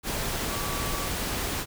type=tone in noise; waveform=sine; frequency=1146 Hz; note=D6; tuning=43 cents flat; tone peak=-37 dBFS; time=0.48-1.11 s; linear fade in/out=50 ms; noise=pink; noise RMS=-30 dBFS; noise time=0.03-1.66 s; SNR=-10 dB; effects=none